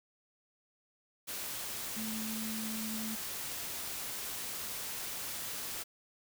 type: tone in noise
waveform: sine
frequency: 220 Hz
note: A3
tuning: in tune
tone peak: -38 dBFS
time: 1.96-3.16 s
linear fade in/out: 20 ms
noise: white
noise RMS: -40 dBFS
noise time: 1.27-5.84 s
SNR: -1 dB
effects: none